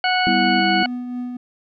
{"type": "harmonic tone", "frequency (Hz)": 736, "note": "F#5", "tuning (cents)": -9, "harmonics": [1, 2, 3, 4, 6], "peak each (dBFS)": [-19, -22, -24, -25, -27], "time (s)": [0.04, 0.86], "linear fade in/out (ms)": 2}
{"type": "chord", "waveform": "sine", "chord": "E minor", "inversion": "first", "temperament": "equal", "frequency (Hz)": [196, 246.9, 329.6], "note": ["G3", "B3", "E4"], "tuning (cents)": [0, 0, 0], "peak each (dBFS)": -22, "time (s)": [0.27, 0.83], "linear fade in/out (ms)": 0}
{"type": "tone with tremolo", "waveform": "triangle", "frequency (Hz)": 246.9, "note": "B3", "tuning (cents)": 0, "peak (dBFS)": -21, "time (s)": [0.6, 1.37], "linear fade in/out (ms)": 5, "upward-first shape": "triangle", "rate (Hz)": 3.8, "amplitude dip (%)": 40}
{"effects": []}